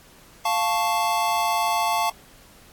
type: chord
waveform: square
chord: F augmented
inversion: none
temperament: equal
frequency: 698.5 / 880 / 1108.7 Hz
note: F5 / A5 / C#6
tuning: 0 / 0 / 0 cents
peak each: -26 / -24 / -27 dBFS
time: 0.45-2.1 s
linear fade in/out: 5 ms
effects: pink hiss -51 dBFS RMS until 2.72 s + AAC 64 kbps